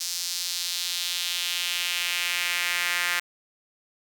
sawtooth tone with high-pass filter sweep, 175.7 Hz, F3, 11 cents sharp, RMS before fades -28 dBFS, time 0-3.2 s, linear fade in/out 10 ms, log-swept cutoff 5200 to 1800 Hz, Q 2, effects none

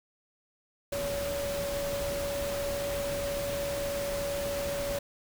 sine tone in noise, 566 Hz, C#5, 36 cents sharp, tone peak -31 dBFS, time 0.92-4.99 s, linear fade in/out 5 ms, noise pink, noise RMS -37 dBFS, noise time 0.92-4.99 s, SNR +3 dB, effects none

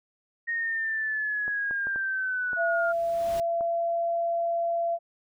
sine linear sweep, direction down, 1864.7 to 1397 Hz, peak -26 dBFS, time 0.47-2.93 s, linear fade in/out 20 ms
clicks, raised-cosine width 1 ms, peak -27 dBFS, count 6, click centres 1.48 / 1.71 / 1.87 / 1.96 / 2.532 / 3.609 s
pink noise with exponential growth, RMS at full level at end -39 dBFS, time 2.38-3.4 s, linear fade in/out 0 ms, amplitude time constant 220 ms
sine tone with pitch glide, 674 to 679.1 Hz, E5 to F5, +38 to -49 cents, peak -24 dBFS, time 2.56-4.99 s, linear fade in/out 50 ms, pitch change +13 cents, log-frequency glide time 2.8-4.09 s
effects none

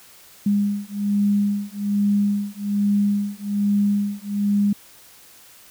sine beating tone pair, 202.9 / 204.1 Hz, G#3 / G#3, -40 / -30 cents, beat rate 1.2 Hz, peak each -21 dBFS, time 0.46-4.73 s, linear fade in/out 5 ms, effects white hiss -48 dBFS RMS until 5.7 s

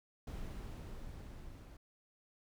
brown noise with level ramp, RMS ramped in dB -43 to -52 dBFS, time 0.27-1.77 s, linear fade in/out 5 ms, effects none

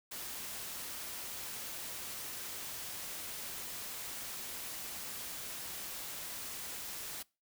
white noise, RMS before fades -43 dBFS, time 0.11-7.23 s, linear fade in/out 10 ms, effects noise-tail reverb RT60 0.3 s tail -24 dB re dry

